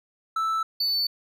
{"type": "tone pair in turn", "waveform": "triangle", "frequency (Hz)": [1318.5, 4498], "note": ["E6", "C#8"], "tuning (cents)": [0, 24], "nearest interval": "octave + major sixth", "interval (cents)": 2124, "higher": "second", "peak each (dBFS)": -21, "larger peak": "neither", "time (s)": [[0.36, 0.63], [0.8, 1.07]], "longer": "neither", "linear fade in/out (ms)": 5, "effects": []}